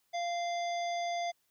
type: harmonic tone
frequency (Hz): 693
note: F5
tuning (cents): -14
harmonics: 1 / 3 / 5 / 7 / 9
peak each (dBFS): -32 / -42 / -46 / -49 / -51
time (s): 0.13-1.32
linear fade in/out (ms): 20
effects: white hiss -75 dBFS RMS until 1.5 s